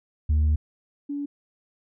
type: tone pair in turn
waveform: sine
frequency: 76.2 / 286.2 Hz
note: D#2 / D4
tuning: -36 / -45 cents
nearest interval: octave + major seventh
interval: 2291 cents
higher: second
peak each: -15 / -27 dBFS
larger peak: first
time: 0.29-0.56 / 1.09-1.26 s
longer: first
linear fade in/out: 10 ms
effects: tanh soft clip ceiling -17 dBFS